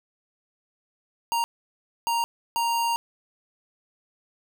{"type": "tone bursts at uneven times", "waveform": "square", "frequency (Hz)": 932.3, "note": "A#5", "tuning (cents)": 0, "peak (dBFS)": -23, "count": 3, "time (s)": [[1.32, 1.44], [2.07, 2.24], [2.56, 2.96]], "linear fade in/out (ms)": 0, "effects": []}